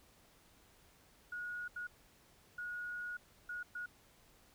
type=tone bursts at uneven times; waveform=sine; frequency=1449 Hz; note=F#6; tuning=37 cents flat; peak=-40 dBFS; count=5; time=1.32-1.68 / 1.76-1.87 / 2.58-3.17 / 3.49-3.63 / 3.75-3.86 s; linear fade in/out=5 ms; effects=pink hiss -66 dBFS RMS until 4.54 s